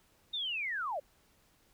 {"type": "linear sweep", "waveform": "sine", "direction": "down", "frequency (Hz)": [3729, 519], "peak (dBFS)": -33, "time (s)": [0.33, 1], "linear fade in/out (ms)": 10, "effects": ["pink hiss -68 dBFS RMS until 1.73 s"]}